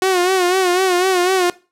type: tone with vibrato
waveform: sawtooth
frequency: 366.9 Hz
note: F#4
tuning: 15 cents flat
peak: -9 dBFS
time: 0.02-1.5 s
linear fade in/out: 2 ms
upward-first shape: sine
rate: 4 Hz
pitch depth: 71 cents each way
effects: noise-tail reverb RT60 0.3 s tail -19 dB re dry + low-pass 12000 Hz 12 dB/octave